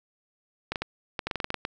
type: clicks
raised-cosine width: 0.3 ms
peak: -13 dBFS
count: 12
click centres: 0.72 / 0.758 / 0.82 / 1.192 / 1.27 / 1.312 / 1.357 / 1.402 / 1.444 / 1.504 / 1.543 / 1.651 s
effects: none